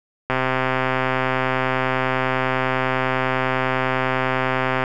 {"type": "click train", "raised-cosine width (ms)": 0.5, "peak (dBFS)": -5, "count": 591, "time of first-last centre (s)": [0.3, 4.838], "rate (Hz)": 130, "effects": []}